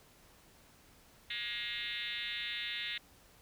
sine tone with frequency modulation, 2816 Hz, F7, 14 cents sharp, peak -36 dBFS, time 1.3-2.98 s, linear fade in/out 5 ms, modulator 230 Hz, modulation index 4.7, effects pink hiss -62 dBFS RMS until 3.41 s

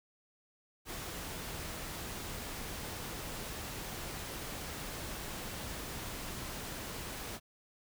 pink noise, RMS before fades -42 dBFS, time 0.85-7.4 s, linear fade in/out 50 ms, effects none

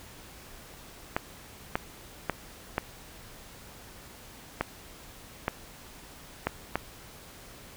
clicks, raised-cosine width 0.5 ms, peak -11 dBFS, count 8, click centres 1.165 / 1.755 / 2.297 / 2.781 / 4.61 / 5.481 / 6.47 / 6.756 s, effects pink hiss -49 dBFS RMS until 7.76 s

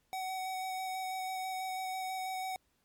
square tone with vibrato, 752 Hz, F#5, 28 cents sharp, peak -36 dBFS, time 0.13-2.56 s, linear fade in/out 0 ms, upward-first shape square, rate 6.1 Hz, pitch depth 10 cents each way, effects pink hiss -75 dBFS RMS until 2.84 s + MP3 96 kbps

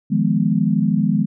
sine chord, F half-diminished seventh, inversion third, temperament equal, 155.56 / 174.61 / 207.7 / 246.9 Hz, Eb3 / F3 / Ab3 / Cb4, 0 / 0 / 0 / 0 cents, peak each -21 / -20 / -18 / -22 dBFS, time 0.1-1.26 s, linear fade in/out 20 ms, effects none

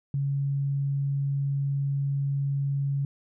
sine tone, 139.5 Hz, C#3, 11 cents sharp, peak -24 dBFS, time 0.14-3.05 s, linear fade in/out 2 ms, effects none

